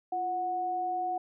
sine tone pair together, 344.8 / 735 Hz, F4 / F#5, -22 / -12 cents, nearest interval octave + minor second, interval 1310 cents, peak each -40 / -29 dBFS, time 0.12-1.18 s, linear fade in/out 5 ms, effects none

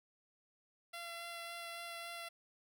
10% pulse tone with vibrato, 682 Hz, F5, 41 cents flat, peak -36 dBFS, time 0.93-2.29 s, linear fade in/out 10 ms, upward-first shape sine, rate 3.6 Hz, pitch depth 10 cents each way, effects none

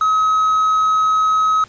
triangle tone with hard clipping, 1276 Hz, D#6, 43 cents sharp, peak -13 dBFS, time 0.01-1.64 s, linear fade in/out 2 ms, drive 5 dB, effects pink hiss -46 dBFS RMS until 1.68 s + resampled to 16000 Hz

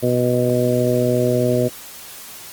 harmonic tone, 123.47 Hz, B2, in tune, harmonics 1 / 2 / 3 / 4 / 5, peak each -21 / -21 / -21 / -21 / -21 dBFS, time 0.02-1.69 s, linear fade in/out 20 ms, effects white hiss -37 dBFS RMS until 2.52 s + Opus 24 kbps

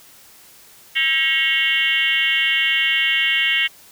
sine tone with frequency modulation, 2489 Hz, D#7, in tune, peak -15 dBFS, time 0.95-3.68 s, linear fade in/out 20 ms, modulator 293 Hz, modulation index 2.4, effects white hiss -47 dBFS RMS until 3.91 s

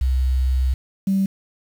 sine tone pair in turn, 64.8 / 193.74 Hz, C2 / G3, -16 / -20 cents, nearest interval octave + perfect fifth, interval 1896 cents, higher second, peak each -15 dBFS, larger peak neither, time 0.01-0.74 / 1.07-1.26 s, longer first, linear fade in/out 5 ms, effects tanh soft clip ceiling -11 dBFS + 7-bit

